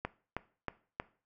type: click train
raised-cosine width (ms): 0.5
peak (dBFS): -19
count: 4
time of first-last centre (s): 0.05-0.999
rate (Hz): 3.16
effects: noise-tail reverb RT60 0.4 s tail -18 dB re dry